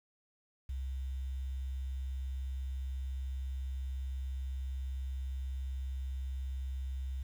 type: tone with quantisation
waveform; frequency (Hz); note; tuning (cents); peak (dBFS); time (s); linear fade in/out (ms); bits
sine; 65.8; C2; +10; -35; 0.69-7.23; 5; 10
effects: none